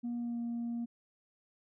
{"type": "tone with pitch glide", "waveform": "sine", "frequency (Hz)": [238.8, 235.4], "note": ["A#3", "A#3"], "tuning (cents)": [42, 17], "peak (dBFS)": -32, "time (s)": [0.03, 0.86], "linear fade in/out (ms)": 20, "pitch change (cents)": -25, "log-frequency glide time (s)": [0.17, 0.39], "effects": ["tanh soft clip ceiling -32 dBFS"]}